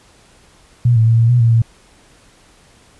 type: tone with pitch steps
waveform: sine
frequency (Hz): 120.4 / 112.2 / 114.6 / 115.3 / 122.3 / 115.7 / 114.7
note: B2 / A2 / A#2 / A#2 / B2 / A#2 / A#2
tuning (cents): -44 / +34 / -29 / -19 / -16 / -13 / -28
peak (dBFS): -8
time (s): 0.85-1.62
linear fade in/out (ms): 5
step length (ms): 110
effects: pink hiss -49 dBFS RMS until 2.99 s + resampled to 24000 Hz